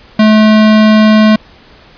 square tone, 215.7 Hz, A3, 34 cents flat, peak -4 dBFS, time 0.19-1.36 s, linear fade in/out 5 ms, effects pink hiss -40 dBFS RMS until 1.97 s + resampled to 11025 Hz

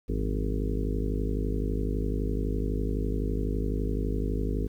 harmonic tone with a mistuned harmonic, 51.91 Hz, G#1, in tune, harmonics 1 / 2 / 3 / 4 / 5 / 6 / 7 / 8 / 9, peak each -28 / -35 / -37 / -40 / -35 / -40 / -40 / -37 / -41 dBFS, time 0.08-4.68 s, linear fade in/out 20 ms, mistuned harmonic 3, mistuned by +140 cents, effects 10-bit

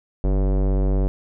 square tone with low-pass filter, 48.23 Hz, G1, 27 cents flat, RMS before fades -19 dBFS, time 0.24-1.08 s, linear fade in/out 0 ms, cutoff 530 Hz, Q 1.4, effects none

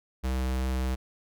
square tone, 64.5 Hz, C2, 24 cents flat, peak -27 dBFS, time 0.23-0.96 s, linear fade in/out 20 ms, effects none

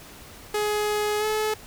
sawtooth tone with pitch glide, 419.9 to 430.2 Hz, G#4 to A4, +19 to -39 cents, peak -19 dBFS, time 0.54-1.54 s, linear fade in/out 5 ms, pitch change +42 cents, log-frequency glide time 1.19-1.25 s, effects pink hiss -45 dBFS RMS until 1.66 s

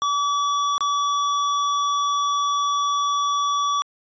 square tone with dropouts, 1146 Hz, D6, 43 cents flat, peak -20 dBFS, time 0.02-3.82 s, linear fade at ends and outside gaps 0 ms, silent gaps 0.78-0.807 s, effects resampled to 16000 Hz

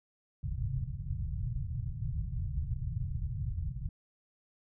white low-pass noise, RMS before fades -35 dBFS, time 0.43-3.89 s, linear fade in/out 5 ms, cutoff 140 Hz, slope 48 dB/octave, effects none

